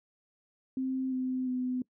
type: tone with pitch steps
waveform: sine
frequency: 261.6 / 257.1 / 252.7 Hz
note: C4 / C4 / B3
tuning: 0 / -30 / +40 cents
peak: -29 dBFS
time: 0.77-1.82 s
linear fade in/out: 2 ms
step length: 350 ms
effects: noise-tail reverb RT60 0.1 s tail -22 dB re dry